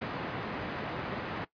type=band-pass noise; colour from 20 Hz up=pink; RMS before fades=-37 dBFS; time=0.01-1.45 s; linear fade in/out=10 ms; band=130 to 2100 Hz; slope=12 dB/octave; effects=noise-tail reverb RT60 0.1 s tail -17 dB re dry + resampled to 11025 Hz